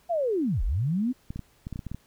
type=linear two-way sweep; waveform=sine; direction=down then up; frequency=717 to 30.3 to 265 Hz; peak=-23 dBFS; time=0.09-1.13 s; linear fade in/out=20 ms; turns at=0.63 s
type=clicks; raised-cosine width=5 ms; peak=-22 dBFS; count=10; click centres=1.305 / 1.36 / 1.393 / 1.669 / 1.727 / 1.759 / 1.792 / 1.867 / 1.916 / 1.946 s
effects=pink hiss -62 dBFS RMS until 2.06 s